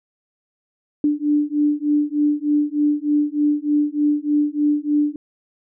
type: beating tone pair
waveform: sine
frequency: 293.7 / 297 Hz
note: D4 / D4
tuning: 0 / +20 cents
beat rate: 3.3 Hz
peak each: -19 dBFS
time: 1.04-5.16 s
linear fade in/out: 2 ms
effects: none